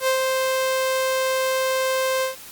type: tone with ADSR envelope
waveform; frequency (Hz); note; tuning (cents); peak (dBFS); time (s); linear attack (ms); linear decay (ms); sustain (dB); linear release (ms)
sawtooth; 523.3; C5; 0; -13; 0-2.36; 74; 98; -3; 130
effects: white hiss -41 dBFS RMS until 2.51 s + Opus 48 kbps